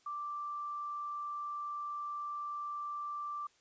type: tone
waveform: sine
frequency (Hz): 1174.7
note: D6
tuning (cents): 0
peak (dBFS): -37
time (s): 0.06-3.47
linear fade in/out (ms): 5
effects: white hiss -69 dBFS RMS until 3.6 s + resampled to 16000 Hz